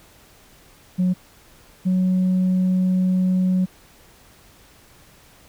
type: tone pair in turn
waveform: sine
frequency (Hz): 182.3 / 184.63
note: F#3 / F#3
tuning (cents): -25 / -3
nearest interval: unison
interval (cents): 22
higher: second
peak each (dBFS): -14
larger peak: neither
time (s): 0.98-1.14 / 1.85-3.66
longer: second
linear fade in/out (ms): 20
effects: tanh soft clip ceiling -14 dBFS + pink hiss -51 dBFS RMS until 5.48 s